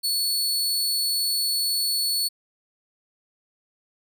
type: tone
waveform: sawtooth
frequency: 4418 Hz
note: C#8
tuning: 7 cents flat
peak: -19 dBFS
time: 0.03-2.29 s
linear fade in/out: 20 ms
effects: none